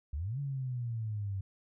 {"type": "exponential two-way sweep", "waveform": "sine", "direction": "up then down", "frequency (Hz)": [65.41, 143.4, 95.2], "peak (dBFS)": -33, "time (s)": [0.13, 1.41], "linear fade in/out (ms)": 5, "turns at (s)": 0.39, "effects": []}